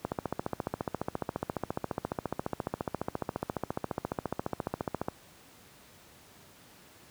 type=click train; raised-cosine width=1 ms; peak=-16 dBFS; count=74; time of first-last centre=0.05-5.084 s; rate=14.5 Hz; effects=pink hiss -56 dBFS RMS until 7.1 s + high-pass 80 Hz 12 dB/octave